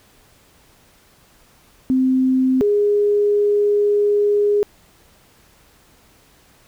sine tone pair in turn, 259.7 / 412.2 Hz, C4 / G#4, -13 / -13 cents, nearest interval minor sixth, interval 800 cents, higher second, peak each -13 dBFS, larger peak neither, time 1.9-2.61 / 2.61-4.63 s, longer second, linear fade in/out 0 ms, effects pink hiss -53 dBFS RMS until 6.67 s

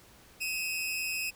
sawtooth tone pair together, 2535 / 2703 Hz, D#7 / E7, +32 / +43 cents, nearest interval minor second, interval 111 cents, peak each -29 / -35 dBFS, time 0.4-1.31 s, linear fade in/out 20 ms, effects pink hiss -57 dBFS RMS until 1.35 s

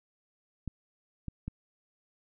clicks, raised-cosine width 5 ms, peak -23 / -24 / -23 dBFS, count 3, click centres 0.677 / 1.283 / 1.48 s, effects none

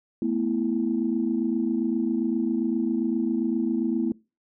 sine chord, A suspended second, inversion none, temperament just, 220 / 247.5 / 330 Hz, A3 / B3 / E4, 0 / +4 / +2 cents, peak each -27 / -26 / -26 dBFS, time 0.22-4.12 s, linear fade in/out 2 ms, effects noise-tail reverb RT60 0.3 s tail -24 dB re dry + tanh soft clip ceiling -13 dBFS

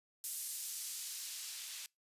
blue noise with band-pass filter sweep, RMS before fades -44 dBFS, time 0.24-1.86 s, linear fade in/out 0 ms, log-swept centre 9100 to 3200 Hz, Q 0.74, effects noise-tail reverb RT60 0.2 s tail -25 dB re dry + resampled to 32000 Hz

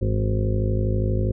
harmonic tone with a mistuned harmonic, 52.4 Hz, G#1, 16 cents sharp, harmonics 1 / 2 / 3 / 4 / 5 / 7 / 8 / 9 / 10, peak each -24 / -22 / -33 / -31 / -34 / -30 / -37 / -38 / -33 dBFS, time 0.01-1.32 s, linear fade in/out 10 ms, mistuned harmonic 3, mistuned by +83 cents, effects none

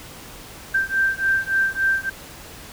sine beating tone pair, 1568 / 1571.5 Hz, G6 / G6, 0 / +4 cents, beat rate 3.5 Hz, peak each -21 dBFS, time 0.74-2.1 s, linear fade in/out 10 ms, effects pink hiss -40 dBFS RMS until 2.72 s

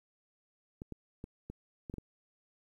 clicks, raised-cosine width 3 ms, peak -29 dBFS, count 7, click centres 0.819 / 0.923 / 1.241 / 1.5 / 1.898 / 1.94 / 1.983 s, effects 11-bit

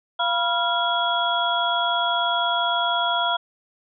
sine tone cluster, 689 / 973 / 1385 / 3334 Hz, F5 / B5 / F6 / G#7, -24 / -26 / -15 / +6 cents, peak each -25 dBFS, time 0.19-3.37 s, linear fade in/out 10 ms, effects none

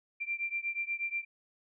sine beating tone pair, 2360 / 2368.3 Hz, D7 / D7, +8 / +14 cents, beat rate 8.3 Hz, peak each -35 / -36 dBFS, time 0.2-1.25 s, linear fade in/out 20 ms, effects none

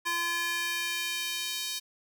square tone with high-pass filter sweep, 342.9 Hz, F4, 32 cents flat, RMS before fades -32 dBFS, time 0.05-1.8 s, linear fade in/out 20 ms, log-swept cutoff 1300 to 3900 Hz, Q 1.5, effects none

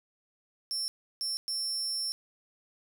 35% pulse tone bursts at uneven times, 5400 Hz, E8, 41 cents sharp, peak -28 dBFS, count 3, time 0.71-0.88 / 1.21-1.37 / 1.48-2.12 s, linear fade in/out 0 ms, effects none

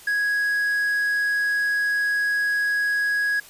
triangle tone with quantisation, 1661.2 Hz, G#6, in tune, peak -18 dBFS, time 0.07-3.4 s, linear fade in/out 5 ms, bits 8, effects white hiss -46 dBFS RMS until 3.49 s + resampled to 32000 Hz

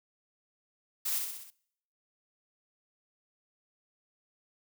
blue noise with echo, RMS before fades -32 dBFS, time 1.05-1.19 s, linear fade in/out 10 ms, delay 63 ms, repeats 5, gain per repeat -4 dB, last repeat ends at 1.505 s, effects noise-tail reverb RT60 0.7 s tail -23 dB re dry

